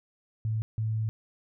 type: tone bursts at uneven times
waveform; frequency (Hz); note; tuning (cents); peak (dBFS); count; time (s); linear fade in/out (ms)
sine; 110; A2; 0; -26; 2; 0.45-0.62 / 0.78-1.09; 0
effects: none